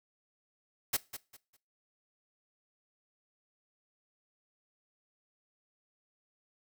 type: noise with echo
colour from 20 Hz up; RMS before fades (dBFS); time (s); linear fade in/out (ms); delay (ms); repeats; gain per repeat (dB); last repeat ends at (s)
white; -29; 0.93-0.97; 10; 200; 3; -12; 1.57
effects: noise-tail reverb RT60 0.3 s tail -20 dB re dry